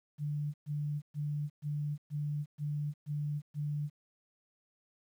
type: tone bursts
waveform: sine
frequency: 147.5 Hz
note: D3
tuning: 8 cents sharp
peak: -32 dBFS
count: 8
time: 0.18-3.9 s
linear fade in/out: 50 ms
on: 360 ms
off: 120 ms
effects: 11-bit